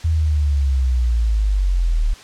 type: linear sweep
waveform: sine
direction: down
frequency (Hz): 81.9 to 36.19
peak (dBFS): -14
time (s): 0.04-2.14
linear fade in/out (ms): 10
effects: white hiss -41 dBFS RMS until 2.23 s + low-pass 6000 Hz 12 dB/octave